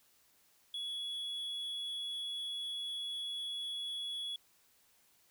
triangle tone, 3374 Hz, G#7, 27 cents sharp, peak -36 dBFS, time 0.74-4.36 s, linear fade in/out 2 ms, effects white hiss -69 dBFS RMS until 5.3 s

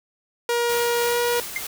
sawtooth tone with pitch glide, 474.8 to 479.2 Hz, A#4 to A#4, +32 to +48 cents, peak -16 dBFS, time 0.49-1.4 s, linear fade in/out 2 ms, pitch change +16 cents, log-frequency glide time 1.04-1.18 s
white noise with tremolo, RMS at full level -31 dBFS, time 0.69-1.67 s, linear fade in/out 5 ms, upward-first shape sine, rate 3.3 Hz, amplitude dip 35%
triangle tone with exponential decay, 2100 Hz, C7, 6 cents sharp, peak -18 dBFS, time 1.56-1.64 s, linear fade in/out 2 ms, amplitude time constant 16 ms
effects none

